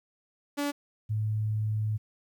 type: tone pair in turn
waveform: sawtooth / sine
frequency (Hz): 287.5 / 107.69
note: D4 / A2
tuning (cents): -37 / -37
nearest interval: octave + perfect fourth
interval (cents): 1700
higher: first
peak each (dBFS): -24 / -26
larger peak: first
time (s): 0.57-0.72 / 1.09-1.98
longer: second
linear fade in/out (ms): 20
effects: 11-bit